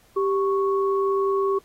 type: tone pair together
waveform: sine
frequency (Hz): 392 / 1107.1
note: G4 / C#6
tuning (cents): 0 / -3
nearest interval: octave + tritone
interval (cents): 1797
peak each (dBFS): -20 / -26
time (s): 0.16-1.59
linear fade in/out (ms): 10
effects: pink hiss -58 dBFS RMS until 1.64 s + AAC 48 kbps